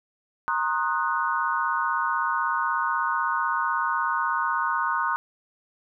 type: chord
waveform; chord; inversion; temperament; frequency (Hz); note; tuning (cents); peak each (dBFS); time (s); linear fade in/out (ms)
sine; C half-diminished seventh; third; equal with one note detuned; 932.3 / 1068.5 / 1244.5 / 1480; Bb5 / C6 / Eb6 / Gb6; 0 / +36 / 0 / 0; -28; 0.48-5.16; 0
effects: none